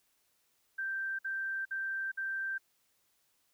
sine tone bursts, 1568 Hz, G6, in tune, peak -33 dBFS, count 4, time 0.78-2.582 s, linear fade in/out 10 ms, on 410 ms, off 54 ms, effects white hiss -74 dBFS RMS until 3.53 s

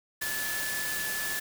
sine tone in noise, 1731 Hz, A6, 29 cents flat, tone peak -33 dBFS, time 0.21-1.4 s, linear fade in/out 10 ms, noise white, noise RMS -34 dBFS, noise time 0.21-1.4 s, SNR -2 dB, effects none

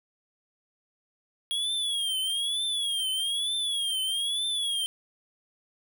square tone with vibrato, 3300 Hz, G#7, 12 cents flat, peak -27 dBFS, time 1.51-4.86 s, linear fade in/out 0 ms, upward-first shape triangle, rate 1.1 Hz, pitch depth 140 cents each way, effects none

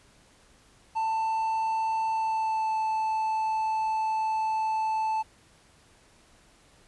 triangle tone with pitch glide, 888 to 877.3 Hz, A5 to A5, +16 to -5 cents, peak -23 dBFS, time 0.95-5.23 s, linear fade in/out 20 ms, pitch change -21 cents, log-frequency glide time 2.1-2.76 s, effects pink hiss -59 dBFS RMS until 6.87 s + resampled to 24000 Hz

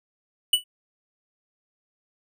square tone with exponential decay, 2960 Hz, F#7, in tune, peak -13 dBFS, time 0.53-0.64 s, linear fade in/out 5 ms, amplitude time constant 22 ms, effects none

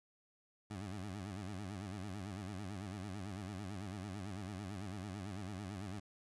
20% pulse tone with vibrato, 98 Hz, G2, in tune, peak -38 dBFS, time 0.7-6 s, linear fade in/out 10 ms, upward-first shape sine, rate 9 Hz, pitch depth 150 cents each way, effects resampled to 24000 Hz + 11-bit

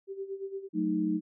sine tone with tremolo, 390 Hz, G4, 9 cents flat, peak -32 dBFS, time 0.07-0.69 s, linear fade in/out 50 ms, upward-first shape sine, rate 8.7 Hz, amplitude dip 75%
sine chord, D# diminished, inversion first, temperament equal, 185 / 220 / 311.1 Hz, F#3 / A3 / D#4, 0 / 0 / 0 cents, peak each -32 / -33 / -28 dBFS, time 0.73-1.21 s, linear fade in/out 50 ms
effects none

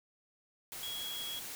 sine tone in noise, 3322 Hz, G#7, in tune, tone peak -39 dBFS, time 0.83-1.39 s, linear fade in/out 0 ms, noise white, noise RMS -44 dBFS, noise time 0.72-1.55 s, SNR +2 dB, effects none

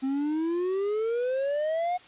triangle exponential sweep, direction up, 261.6 to 731 Hz, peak -23 dBFS, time 0.02-1.98 s, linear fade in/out 20 ms, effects white hiss -52 dBFS RMS until 2.07 s + resampled to 8000 Hz

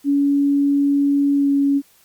sine tone with pitch glide, 282.6 to 280 Hz, C#4 to C#4, +34 to +18 cents, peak -13 dBFS, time 0.04-1.82 s, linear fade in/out 50 ms, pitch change -16 cents, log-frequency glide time 1.35-1.49 s, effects white hiss -54 dBFS RMS until 2.04 s + MP3 96 kbps

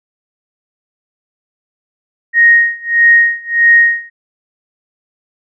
sine tone with tremolo, 1868 Hz, A#6, 3 cents sharp, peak -3 dBFS, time 2.33-4.1 s, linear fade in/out 50 ms, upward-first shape sine, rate 1.6 Hz, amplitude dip 95%, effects none

